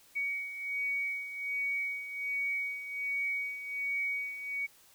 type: beating tone pair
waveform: sine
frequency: 2248 / 2249.3 Hz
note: C#7 / C#7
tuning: +24 / +25 cents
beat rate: 1.3 Hz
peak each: -39 / -33 dBFS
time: 0.15-4.67 s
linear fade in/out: 20 ms
effects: white hiss -61 dBFS RMS until 4.94 s